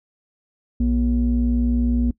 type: tone pair together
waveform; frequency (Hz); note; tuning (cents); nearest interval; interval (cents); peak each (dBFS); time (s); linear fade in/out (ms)
sine; 60.1 / 240.4; B1 / B3; -46 / -46; 2 octaves; 2400; -18; 0.8-2.11; 5
effects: noise-tail reverb RT60 0.1 s tail -21 dB re dry + tanh soft clip ceiling -11 dBFS